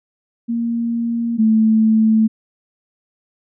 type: tone pair in turn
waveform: sine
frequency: 233.1 / 220 Hz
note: A#3 / A3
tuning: 0 / 0 cents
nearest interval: minor second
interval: 100 cents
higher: first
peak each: -17 / -10 dBFS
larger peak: second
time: 0.48-1.38 / 1.38-2.28 s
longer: neither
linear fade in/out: 20 ms
effects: none